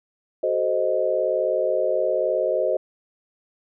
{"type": "chord", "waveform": "sine", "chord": "F# diminished seventh", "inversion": "none", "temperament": "equal with one note detuned", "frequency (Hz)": [376.5, 440, 523.3, 622.3], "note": ["F#4", "A4", "C5", "Eb5"], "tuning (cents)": [30, 0, 0, 0], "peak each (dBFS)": [-27, -29, -23, -23], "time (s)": [0.43, 2.77], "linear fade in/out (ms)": 5, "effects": []}